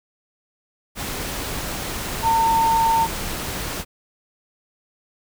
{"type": "tone in noise", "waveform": "sine", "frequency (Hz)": 907, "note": "A#5", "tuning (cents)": -48, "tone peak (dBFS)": -15, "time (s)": [2.22, 3.08], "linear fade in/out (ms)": 50, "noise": "pink", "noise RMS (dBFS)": -28, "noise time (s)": [0.95, 3.85], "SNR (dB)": 10, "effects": []}